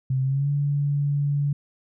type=tone with pitch glide; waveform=sine; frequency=131.5 to 143.4 Hz; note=C3 to D3; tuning=+9 to -41 cents; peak=-20 dBFS; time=0.1-1.53 s; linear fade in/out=5 ms; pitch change=+150 cents; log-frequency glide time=0.22-0.49 s; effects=none